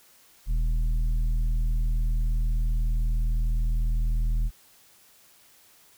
triangle tone with tanh clipping, 40.05 Hz, E1, 49 cents flat, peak -23 dBFS, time 0.46-4.51 s, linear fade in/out 50 ms, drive 12 dB, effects white hiss -57 dBFS RMS until 5.97 s

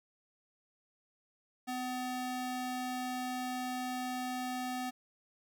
square ring-modulated tone, 504 Hz, B4, 35 cents sharp, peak -33 dBFS, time 1.67-4.91 s, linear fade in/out 20 ms, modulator 250 Hz, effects none

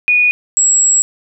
sine tone pair in turn, 2462 / 7695 Hz, D#7 / B8, -19 / -46 cents, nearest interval octave + minor sixth, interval 1973 cents, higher second, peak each -8 dBFS, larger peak neither, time 0.08-0.31 / 0.57-1.02 s, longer second, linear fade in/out 0 ms, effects none

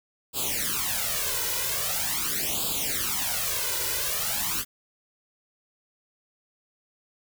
white noise with flanger, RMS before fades -28 dBFS, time 0.33-4.65 s, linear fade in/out 50 ms, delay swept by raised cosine 0.25 to 2.05 ms, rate 0.43 Hz, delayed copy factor +1, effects none

